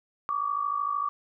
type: tone pair together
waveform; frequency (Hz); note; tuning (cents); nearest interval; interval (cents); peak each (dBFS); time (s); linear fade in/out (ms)
sine; 1136 / 1189.2; C#6 / D6; +42 / +21; minor second; 79; -28 / -30; 0.29-1.09; 0
effects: none